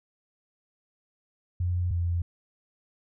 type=tone pair in turn; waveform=sine; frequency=88.8 / 86.22 Hz; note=F2 / F2; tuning=+29 / -22 cents; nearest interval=minor second; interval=51 cents; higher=first; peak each=-24 dBFS; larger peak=neither; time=1.6-1.91 / 1.91-2.22 s; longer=neither; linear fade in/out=5 ms; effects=none